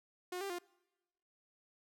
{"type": "tone with pitch steps", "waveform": "sawtooth", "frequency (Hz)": [360.7, 395.1, 352.4], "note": ["F#4", "G4", "F4"], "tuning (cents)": [-44, 14, 16], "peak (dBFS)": -35, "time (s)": [0.32, 0.587], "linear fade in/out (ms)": 5, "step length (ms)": 89, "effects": ["noise-tail reverb RT60 1.0 s tail -24 dB re dry"]}